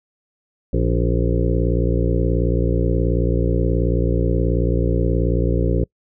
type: harmonic tone with a mistuned harmonic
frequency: 58.6 Hz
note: A#1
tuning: 10 cents sharp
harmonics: 1 / 2 / 3 / 5 / 6 / 7 / 8 / 9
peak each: -19 / -22 / -24 / -26 / -27 / -27 / -28 / -29 dBFS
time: 0.73-5.84 s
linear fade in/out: 5 ms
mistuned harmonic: 5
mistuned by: -64 cents
effects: noise-tail reverb RT60 0.1 s tail -26 dB re dry